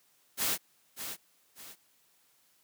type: noise with echo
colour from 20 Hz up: white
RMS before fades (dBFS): -30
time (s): 0.37-0.58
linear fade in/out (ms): 50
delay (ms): 590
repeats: 2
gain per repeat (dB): -9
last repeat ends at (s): 1.76
effects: white hiss -68 dBFS RMS until 2.63 s + high-pass 100 Hz 12 dB/octave